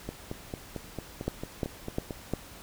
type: two click trains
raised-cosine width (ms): 2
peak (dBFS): -21 / -15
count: 10 / 4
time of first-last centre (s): 0.09-2.108 / 1.28-2.336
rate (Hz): 4.46 / 2.84
effects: pink hiss -48 dBFS RMS until 2.62 s